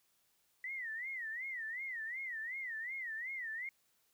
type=tone with vibrato; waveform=sine; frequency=1947 Hz; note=B6; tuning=25 cents flat; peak=-39 dBFS; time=0.64-3.69 s; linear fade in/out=2 ms; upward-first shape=sine; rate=2.7 Hz; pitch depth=180 cents each way; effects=white hiss -75 dBFS RMS until 4.13 s